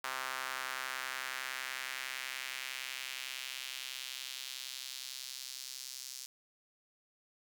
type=tone with high-pass filter sweep; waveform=sawtooth; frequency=130.81 Hz; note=C3; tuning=in tune; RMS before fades=-42 dBFS; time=0.04-6.26 s; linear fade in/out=2 ms; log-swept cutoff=1200 to 5400 Hz; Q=1.6; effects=none